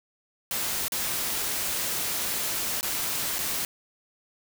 white noise with dropouts, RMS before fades -29 dBFS, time 0.51-3.65 s, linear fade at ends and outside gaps 1 ms, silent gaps 0.882-0.921 / 2.81-2.829 / 3.385-3.389 s, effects none

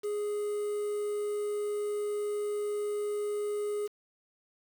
triangle tone with quantisation, 415.3 Hz, G#4, in tune, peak -28 dBFS, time 0.03-3.88 s, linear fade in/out 20 ms, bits 8, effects none

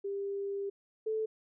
sine tone pair in turn, 398 / 437.6 Hz, G4 / A4, +26 / -9 cents, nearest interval major second, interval 165 cents, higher second, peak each -33 / -30 dBFS, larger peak second, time 0.04-0.7 / 1.06-1.26 s, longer first, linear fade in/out 10 ms, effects none

